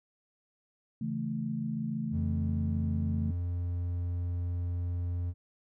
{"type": "chord", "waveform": "sine", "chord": "A major", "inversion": "first", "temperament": "equal", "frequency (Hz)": [138.59, 164.81, 220], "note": ["C#3", "E3", "A3"], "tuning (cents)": [0, 0, 0], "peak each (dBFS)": [-37, -37, -33], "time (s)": [1.01, 3.31], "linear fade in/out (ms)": 5}
{"type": "tone", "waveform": "triangle", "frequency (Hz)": 87.7, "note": "F2", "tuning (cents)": 8, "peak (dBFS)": -28, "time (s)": [2.11, 5.34], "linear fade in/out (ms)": 50}
{"effects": []}